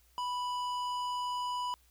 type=tone with low-pass filter; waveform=square; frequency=987.8 Hz; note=B5; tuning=in tune; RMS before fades=-35 dBFS; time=0.18-1.74 s; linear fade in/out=0 ms; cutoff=6600 Hz; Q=0.51; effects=added 60 Hz sine -65 dBFS peak until 1.9 s + white hiss -68 dBFS RMS until 1.9 s